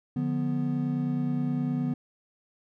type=chord; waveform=triangle; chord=B diminished; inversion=first; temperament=just; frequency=148.16 / 177.8 / 246.9 Hz; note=D3 / F3 / B3; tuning=+16 / +31 / 0 cents; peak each=-28 / -32 / -26 dBFS; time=0.16-1.94 s; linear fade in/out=5 ms; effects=none